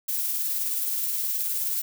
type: noise with tremolo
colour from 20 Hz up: violet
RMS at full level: -26 dBFS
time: 0.08-1.82 s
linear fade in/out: 10 ms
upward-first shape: triangle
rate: 19 Hz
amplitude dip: 30%
effects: none